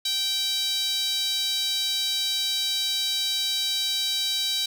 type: tone with high-pass filter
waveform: sawtooth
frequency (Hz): 778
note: G5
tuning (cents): -13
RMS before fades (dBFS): -26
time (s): 0.05-4.66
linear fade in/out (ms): 5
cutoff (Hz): 3900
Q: 4.8
effects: none